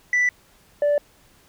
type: tone pair in turn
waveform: sine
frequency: 1975.5 / 583.6 Hz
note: B6 / D5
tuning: 0 / -11 cents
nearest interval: octave + major sixth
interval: 2111 cents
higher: first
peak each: -14 dBFS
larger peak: neither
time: 0.13-0.29 / 0.82-0.98 s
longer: neither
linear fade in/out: 2 ms
effects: tanh soft clip ceiling -15 dBFS + pink hiss -56 dBFS RMS until 1.48 s